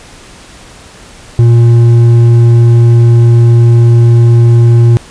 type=tone with hard clipping; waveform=sine; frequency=117.5 Hz; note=A#2; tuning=14 cents sharp; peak=-3 dBFS; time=1.39-4.97 s; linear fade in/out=0 ms; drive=5 dB; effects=pink hiss -34 dBFS RMS until 5.1 s + resampled to 22050 Hz